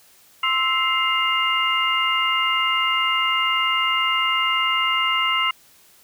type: tone cluster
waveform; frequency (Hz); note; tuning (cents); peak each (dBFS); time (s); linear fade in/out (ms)
sine; 1048 / 1316 / 2097 / 2819; C6 / E6 / C7 / F7; +2 / -3 / +3 / +16; -25 / -24 / -23 / -22; 0.43-5.51; 5
effects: white hiss -53 dBFS RMS until 6.03 s